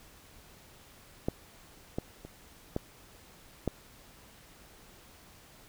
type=clicks; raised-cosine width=2 ms; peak=-15 / -18 / -30 / -17 / -15 dBFS; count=5; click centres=1.285 / 1.985 / 2.25 / 2.764 / 3.677 s; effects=pink hiss -56 dBFS RMS until 5.68 s